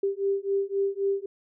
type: beating tone pair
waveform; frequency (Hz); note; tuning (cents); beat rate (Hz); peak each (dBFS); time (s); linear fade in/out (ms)
sine; 393 / 396.8; G4 / G4; +4 / +21; 3.8; -27; 0.03-1.26; 5
effects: none